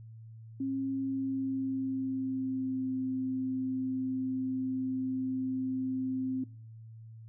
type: tone with pitch glide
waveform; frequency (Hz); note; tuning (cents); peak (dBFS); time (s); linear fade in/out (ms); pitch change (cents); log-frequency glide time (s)
sine; 269.2 to 260.2; C4 to C4; +49 to -9; -30; 0.6-6.44; 5; -58; 0.93-2.93
effects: noise-tail reverb RT60 0.5 s tail -21 dB re dry + added 112 Hz sine -46 dBFS peak until 7.28 s